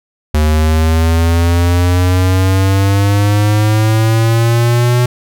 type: exponential sweep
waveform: square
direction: up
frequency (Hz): 75.8 to 123.47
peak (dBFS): -9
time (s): 0.34-5.06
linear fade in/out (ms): 5
effects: none